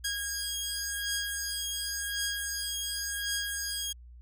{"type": "beating tone pair", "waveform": "10% pulse", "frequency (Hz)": [1635, 1635.91], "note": ["G#6", "G#6"], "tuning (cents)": [-28, -27], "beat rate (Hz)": 0.91, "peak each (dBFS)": [-25, -27], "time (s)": [0.04, 3.93], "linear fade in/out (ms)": 10, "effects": ["added 60 Hz sine -47 dBFS peak until 4.21 s"]}